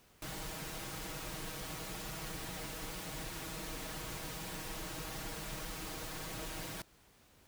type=noise with comb filter; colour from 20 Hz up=pink; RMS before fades=-43 dBFS; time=0.22-6.82 s; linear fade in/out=2 ms; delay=6.3 ms; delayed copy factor=+0.75; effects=pink hiss -65 dBFS RMS until 7.47 s